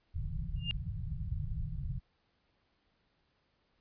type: low-pass noise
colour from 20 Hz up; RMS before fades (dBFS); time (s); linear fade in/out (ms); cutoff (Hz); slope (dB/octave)
pink; -37; 0.14-2; 20; 170; 96
type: tone with exponential growth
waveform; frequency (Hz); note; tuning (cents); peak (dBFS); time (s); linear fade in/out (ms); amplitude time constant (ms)
sine; 2810; F7; +10; -28; 0.56-0.71; 0; 32
effects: pink hiss -75 dBFS RMS until 3.8 s + resampled to 11025 Hz